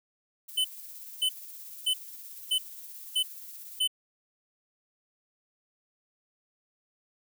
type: noise with tremolo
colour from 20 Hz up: violet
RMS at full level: -43 dBFS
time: 0.48-3.8 s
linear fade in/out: 10 ms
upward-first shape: triangle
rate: 17 Hz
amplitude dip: 35%
type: tone bursts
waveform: square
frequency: 3026 Hz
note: F#7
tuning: 38 cents sharp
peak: -24 dBFS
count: 6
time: 0.57-3.876 s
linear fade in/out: 10 ms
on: 76 ms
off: 570 ms
effects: none